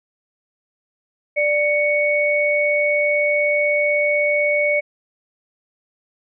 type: tone pair together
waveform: sine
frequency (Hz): 589.6 / 2226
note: D5 / C#7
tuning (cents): +7 / +7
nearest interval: octave + major seventh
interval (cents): 2300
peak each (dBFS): -18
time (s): 1.36-4.81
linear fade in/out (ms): 20
effects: none